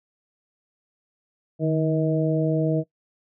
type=harmonic tone with a mistuned harmonic; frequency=158.9 Hz; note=D#3; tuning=37 cents sharp; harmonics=1 / 2 / 3 / 4; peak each=-22 / -25 / -27 / -28 dBFS; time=1.59-2.84 s; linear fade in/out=50 ms; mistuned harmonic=1; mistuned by=-50 cents; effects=noise-tail reverb RT60 0.1 s tail -20 dB re dry